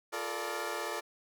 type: chord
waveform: 15% pulse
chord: Bb major seventh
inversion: second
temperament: equal with one note detuned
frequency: 349.2 / 430.2 / 466.2 / 587.3 Hz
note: F4 / A4 / Bb4 / D5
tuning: 0 / -39 / 0 / 0 cents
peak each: -35 / -33 / -35 / -33 dBFS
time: 0.12-1.01 s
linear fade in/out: 20 ms
effects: none